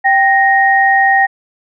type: tone pair together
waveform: sine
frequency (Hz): 782.2 / 1864.7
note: G5 / A#6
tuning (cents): -4 / 0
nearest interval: octave + minor third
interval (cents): 1504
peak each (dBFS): -10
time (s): 0.04-1.27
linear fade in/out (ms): 20
effects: none